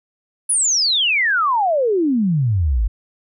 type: exponential sweep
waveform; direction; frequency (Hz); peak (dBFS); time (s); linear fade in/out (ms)
sine; down; 10430 to 47.73; -14; 0.49-2.88; 10
effects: none